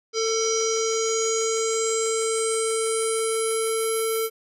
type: tone with low-pass filter sweep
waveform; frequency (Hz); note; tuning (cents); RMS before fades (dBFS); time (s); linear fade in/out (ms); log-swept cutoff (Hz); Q
square; 446.9; A4; +27; -24; 0.13-4.3; 50; 5400 to 12000; 9.8
effects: none